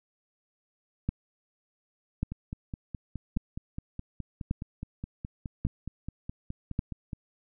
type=two click trains; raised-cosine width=5 ms; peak=-15 / -23 dBFS; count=6 / 24; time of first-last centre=1.09-6.791 / 2.32-7.132 s; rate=0.877 / 4.78 Hz; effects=none